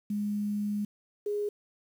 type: tone pair in turn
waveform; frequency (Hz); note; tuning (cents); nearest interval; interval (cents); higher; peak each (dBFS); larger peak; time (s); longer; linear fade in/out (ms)
sine; 206.8 / 413.6; G#3 / G#4; -7 / -7; octave; 1200; second; -28; neither; 0.1-0.85 / 1.26-1.49; first; 5
effects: 9-bit